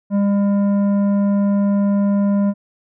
sine tone with tanh clipping, 201.1 Hz, G3, 44 cents sharp, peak -15 dBFS, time 0.1-2.54 s, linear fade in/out 50 ms, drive 10 dB, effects none

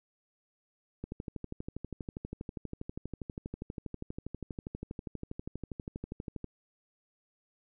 click train, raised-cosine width 3 ms, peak -25 dBFS, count 68, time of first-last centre 1.04-6.443 s, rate 12.4 Hz, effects none

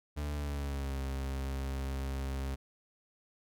40% pulse tone with pitch glide, 73.42 to 67.33 Hz, D2 to C#2, 0 to -50 cents, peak -33 dBFS, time 0.16-2.56 s, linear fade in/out 20 ms, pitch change -150 cents, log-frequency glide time 0.34-0.98 s, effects none

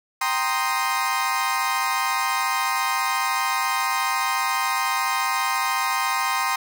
30% pulse chord, C minor seventh, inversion second, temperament equal, 784 / 932.3 / 1046.5 / 1244.5 Hz, G5 / Bb5 / C6 / Eb6, 0 / 0 / 0 / 0 cents, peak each -26 / -25 / -22 / -25 dBFS, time 0.21-6.56 s, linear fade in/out 5 ms, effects none

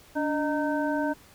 harmonic tone with a mistuned harmonic, 307.4 Hz, D#4, 21 cents flat, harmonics 1 / 2 / 3 / 5, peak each -27 / -30 / -32 / -34 dBFS, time 0.15-1.14 s, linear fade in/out 20 ms, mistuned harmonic 1, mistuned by -98 cents, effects pink hiss -54 dBFS RMS until 1.34 s

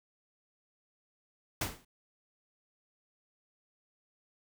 pink noise with exponential decay, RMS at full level -29 dBFS, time 1.61-1.85 s, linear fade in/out 5 ms, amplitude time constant 52 ms, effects none

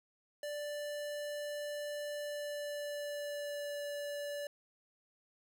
square tone with pitch glide, 587.3 to 579.2 Hz, D5 to D5, 0 to -24 cents, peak -39 dBFS, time 0.43-4.47 s, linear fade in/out 2 ms, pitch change -24 cents, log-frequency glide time 2.16-3.85 s, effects none

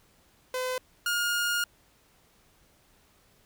sawtooth tone pair in turn, 509 / 1422.3 Hz, C5 / F6, -48 / +31 cents, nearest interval octave + tritone, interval 1779 cents, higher second, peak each -25 / -22 dBFS, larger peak second, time 0.54-0.78 / 1.06-1.64 s, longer second, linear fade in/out 2 ms, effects pink hiss -63 dBFS RMS until 3.45 s

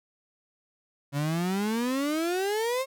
35% pulse exponential sweep, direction up, 138.59 to 543 Hz, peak -24 dBFS, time 1.12-2.86 s, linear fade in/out 50 ms, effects none

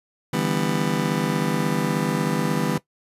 30% pulse chord, E minor seventh, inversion third, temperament just, 148.33 / 164.81 / 197.78 / 247.2 Hz, D3 / E3 / G3 / B3, +18 / 0 / +16 / +2 cents, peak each -24 dBFS, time 0.33-2.78 s, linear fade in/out 5 ms, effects noise-tail reverb RT60 0.1 s tail -17 dB re dry + resampled to 32000 Hz

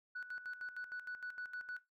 sine tone with tremolo, 1480 Hz, F#6, in tune, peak -39 dBFS, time 0.15-1.79 s, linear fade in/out 10 ms, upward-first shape square, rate 6.5 Hz, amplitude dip 75%, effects noise-tail reverb RT60 0.2 s tail -19 dB re dry + tanh soft clip ceiling -38 dBFS

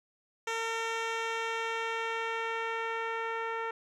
10% pulse tone with low-pass filter sweep, 454.4 Hz, A#4, 44 cents flat, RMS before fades -34 dBFS, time 0.47-3.71 s, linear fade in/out 5 ms, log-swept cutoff 6600 to 1700 Hz, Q 0.83, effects none

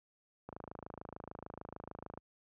click train, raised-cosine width 1 ms, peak -30 dBFS, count 46, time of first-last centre 0.49-2.175 s, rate 26.7 Hz, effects high-pass 60 Hz 12 dB/octave

